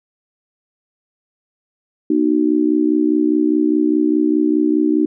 sine tone with amplitude modulation, 306.5 Hz, D#4, 26 cents flat, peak -8 dBFS, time 2.1-5.06 s, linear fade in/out 5 ms, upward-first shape sine, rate 64.9 Hz, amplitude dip 95%, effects none

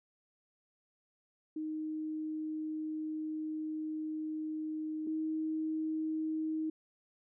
sine tone pair in turn, 311.1 / 314.7 Hz, D#4 / D#4, 0 / +20 cents, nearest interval unison, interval 20 cents, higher second, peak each -35 / -32 dBFS, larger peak second, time 1.56-5.07 / 5.07-6.7 s, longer first, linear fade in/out 5 ms, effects none

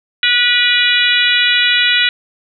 harmonic tone, 487 Hz, B4, 24 cents flat, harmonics 3 / 4 / 5 / 6 / 7 / 8, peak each -17 / -17 / -17 / -17 / -17 / -17 dBFS, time 0.23-2.09 s, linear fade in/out 2 ms, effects none

